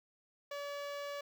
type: tone with notch filter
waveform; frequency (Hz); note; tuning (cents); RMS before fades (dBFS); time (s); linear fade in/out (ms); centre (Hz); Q
sawtooth; 572; D5; -46; -42; 0.51-1.21; 5; 9700; 0.76
effects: none